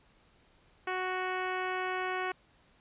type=tone; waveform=10% pulse; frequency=370 Hz; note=F#4; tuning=in tune; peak=-23 dBFS; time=0.87-2.32 s; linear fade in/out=5 ms; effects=pink hiss -65 dBFS RMS until 2.8 s + resampled to 8000 Hz